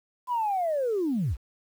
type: linear sweep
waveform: sine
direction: down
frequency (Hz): 1016 to 41.2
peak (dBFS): -23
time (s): 0.27-1.37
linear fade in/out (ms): 50
effects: tanh soft clip ceiling -20 dBFS + 9-bit